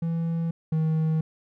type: tone pair in turn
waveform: triangle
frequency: 166 / 158.51 Hz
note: E3 / D#3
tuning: +12 / +32 cents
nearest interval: minor second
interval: 80 cents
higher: first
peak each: -22 / -19 dBFS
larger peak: second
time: 0.02-0.51 / 0.72-1.21 s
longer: neither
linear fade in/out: 5 ms
effects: none